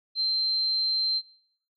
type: tone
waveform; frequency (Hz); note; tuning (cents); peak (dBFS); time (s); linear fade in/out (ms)
sine; 4128; C8; -24; -23; 0.15-1.22; 50
effects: noise-tail reverb RT60 0.8 s tail -24 dB re dry